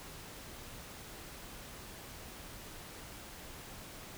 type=silence; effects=pink hiss -49 dBFS RMS until 4.17 s